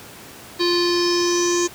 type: tone with low-pass filter sweep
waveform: square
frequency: 349.2 Hz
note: F4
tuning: in tune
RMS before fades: -19 dBFS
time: 0.59-1.68 s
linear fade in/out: 20 ms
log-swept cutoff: 4300 to 6600 Hz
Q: 8.4
effects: pink hiss -40 dBFS RMS until 1.74 s + high-pass 100 Hz 12 dB/octave

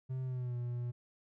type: tone with pitch glide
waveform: triangle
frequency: 130 to 121.29 Hz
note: C3 to B2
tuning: -11 to -31 cents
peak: -33 dBFS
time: 0.09-0.92 s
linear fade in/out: 20 ms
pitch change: -120 cents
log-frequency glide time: 0.23-0.56 s
effects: none

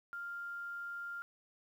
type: tone with quantisation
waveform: sine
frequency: 1396.9 Hz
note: F6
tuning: in tune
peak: -40 dBFS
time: 0.13-1.22 s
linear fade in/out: 0 ms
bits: 11
effects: none

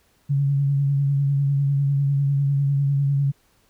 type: tone with vibrato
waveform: sine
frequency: 140 Hz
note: C#3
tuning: 18 cents sharp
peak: -17 dBFS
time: 0.29-3.32 s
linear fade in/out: 20 ms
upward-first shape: triangle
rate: 10 Hz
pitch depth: 35 cents each way
effects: pink hiss -62 dBFS RMS until 3.69 s

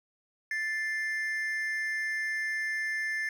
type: tone pair together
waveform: triangle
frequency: 1760 / 2096 Hz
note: A6 / C7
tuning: 0 / +2 cents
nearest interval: minor third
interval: 302 cents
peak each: -29 / -33 dBFS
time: 0.51-3.29 s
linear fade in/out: 2 ms
effects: none

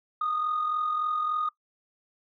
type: tone with amplitude modulation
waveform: sine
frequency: 1234 Hz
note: D#6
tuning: 15 cents flat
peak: -22 dBFS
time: 0.21-1.49 s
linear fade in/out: 5 ms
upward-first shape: sine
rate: 43.5 Hz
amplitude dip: 55%
effects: noise-tail reverb RT60 0.1 s tail -20 dB re dry + tanh soft clip ceiling -21 dBFS

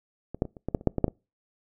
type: clicks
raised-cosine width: 2 ms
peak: -22 / -10 / -25 / -30 / -16 / -10 / -29 / -7 / -13 / -7 / -17 dBFS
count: 11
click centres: 0.346 / 0.421 / 0.453 / 0.568 / 0.686 / 0.748 / 0.811 / 0.873 / 0.983 / 1.043 / 1.081 s
effects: noise-tail reverb RT60 0.3 s tail -26 dB re dry

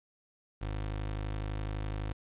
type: tone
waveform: 25% pulse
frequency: 51.91 Hz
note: G#1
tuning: in tune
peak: -30 dBFS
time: 0.61-2.13 s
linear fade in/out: 10 ms
effects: resampled to 8000 Hz + 10-bit

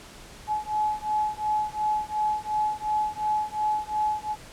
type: beating tone pair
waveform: sine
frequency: 850 / 852.8 Hz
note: G#5 / G#5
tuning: +40 / +46 cents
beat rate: 2.8 Hz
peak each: -27 dBFS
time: 0.47-4.36 s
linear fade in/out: 50 ms
effects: pink hiss -46 dBFS RMS until 4.52 s + low-pass 10000 Hz 12 dB/octave

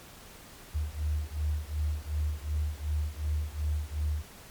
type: beating tone pair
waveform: sine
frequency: 74.3 / 77 Hz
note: D2 / D#2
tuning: +21 / -17 cents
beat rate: 2.7 Hz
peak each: -31 / -32 dBFS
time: 0.74-4.23 s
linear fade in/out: 20 ms
effects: pink hiss -50 dBFS RMS until 4.5 s + MP3 96 kbps

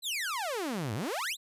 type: exponential two-way sweep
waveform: sawtooth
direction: down then up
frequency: 4186 to 98 to 4186 Hz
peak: -28 dBFS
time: 0.02-1.37 s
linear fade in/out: 50 ms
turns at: 0.94 s
effects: resampled to 32000 Hz

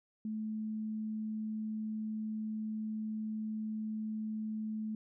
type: tone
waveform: sine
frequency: 216.8 Hz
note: A3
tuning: 25 cents flat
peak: -35 dBFS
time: 0.25-4.95 s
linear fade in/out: 2 ms
effects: none

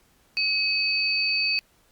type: tone pair together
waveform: sine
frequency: 2554 / 4545 Hz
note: D#7 / C#8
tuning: +45 / +42 cents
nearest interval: minor seventh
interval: 997 cents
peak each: -24 dBFS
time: 0.37-1.59 s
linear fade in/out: 0 ms
effects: pink hiss -62 dBFS RMS until 1.91 s + Opus 48 kbps

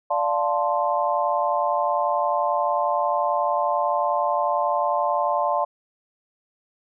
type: chord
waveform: sine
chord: D minor seventh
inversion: none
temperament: equal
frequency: 587.3 / 698.5 / 880 / 1046.5 Hz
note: D5 / F5 / A5 / C6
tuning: 0 / 0 / 0 / 0 cents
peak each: -25 dBFS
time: 0.1-5.65 s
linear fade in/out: 10 ms
effects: none

